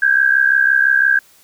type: tone pair together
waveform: sine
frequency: 1568 / 1633.9 Hz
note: G6 / G#6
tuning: 0 / -29 cents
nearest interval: minor second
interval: 71 cents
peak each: -13 dBFS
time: 0.02-1.19 s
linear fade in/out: 5 ms
effects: white hiss -50 dBFS RMS until 1.43 s